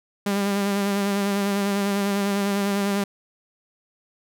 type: tone with vibrato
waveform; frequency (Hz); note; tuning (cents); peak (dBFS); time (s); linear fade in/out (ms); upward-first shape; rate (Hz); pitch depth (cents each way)
sawtooth; 200; G3; +35; -17; 0.26-3.04; 5; sine; 10; 28
effects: none